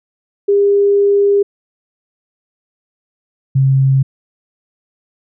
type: tone pair in turn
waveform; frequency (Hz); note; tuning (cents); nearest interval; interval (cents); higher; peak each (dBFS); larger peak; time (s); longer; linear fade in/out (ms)
sine; 402.9 / 134.45; G4 / C3; +48 / +47; octave + perfect fifth; 1901; first; -8; neither; 0.48-1.43 / 3.55-4.03; first; 10
effects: none